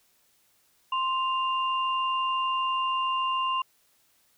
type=tone pair together; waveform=sine; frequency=1046.6 / 2794 Hz; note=C6 / F7; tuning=0 / 0 cents; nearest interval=octave + perfect fourth; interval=1700 cents; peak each=-25 / -32 dBFS; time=0.92-3.62 s; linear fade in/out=5 ms; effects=white hiss -66 dBFS RMS until 4.37 s